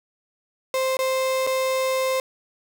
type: tone with dropouts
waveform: 35% pulse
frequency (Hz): 523.3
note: C5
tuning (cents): 0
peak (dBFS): -19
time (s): 0.74-2.2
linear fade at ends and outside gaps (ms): 1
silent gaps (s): 0.969-0.99 / 1.467-1.472
effects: none